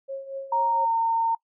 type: tone with tremolo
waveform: sine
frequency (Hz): 543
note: C#5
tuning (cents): -36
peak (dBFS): -28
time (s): 0.08-0.86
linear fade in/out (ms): 20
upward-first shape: triangle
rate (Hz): 4.3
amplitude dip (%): 75
type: tone with pitch glide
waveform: sine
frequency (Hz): 932.3 to 913.1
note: A#5 to A#5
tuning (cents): 0 to -36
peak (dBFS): -20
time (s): 0.52-1.35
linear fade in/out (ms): 5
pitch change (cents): -36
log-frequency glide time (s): 0.66-0.93
effects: noise-tail reverb RT60 0.1 s tail -24 dB re dry